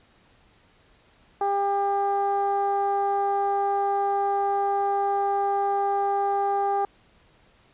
15% pulse tone with low-pass filter, 399.6 Hz, G4, 33 cents sharp, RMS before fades -24 dBFS, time 1.41-6.85 s, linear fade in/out 2 ms, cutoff 830 Hz, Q 2.5, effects pink hiss -59 dBFS RMS until 7.73 s + resampled to 8000 Hz

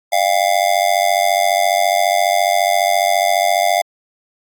square tone with amplitude modulation, 698.5 Hz, F5, in tune, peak -9 dBFS, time 0.12-3.82 s, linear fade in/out 10 ms, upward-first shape sine, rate 94.6 Hz, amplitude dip 100%, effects Opus 48 kbps

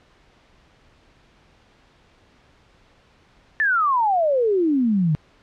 sine exponential sweep, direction down, 1800 to 146.83 Hz, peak -16 dBFS, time 3.6-5.15 s, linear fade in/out 0 ms, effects pink hiss -56 dBFS RMS until 5.42 s + low-pass 4000 Hz 12 dB/octave

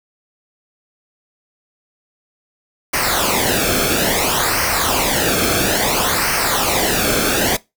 pink noise with flanger, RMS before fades -17 dBFS, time 2.93-7.57 s, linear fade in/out 10 ms, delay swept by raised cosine 0.27 to 1.05 ms, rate 0.59 Hz, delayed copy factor -0.7, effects noise-tail reverb RT60 0.2 s tail -20 dB re dry

